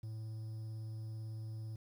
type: tone with vibrato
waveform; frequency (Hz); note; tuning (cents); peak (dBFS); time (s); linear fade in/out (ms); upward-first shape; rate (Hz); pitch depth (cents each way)
triangle; 110; A2; 0; -39; 0.03-1.76; 5; sine; 18; 10
effects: 11-bit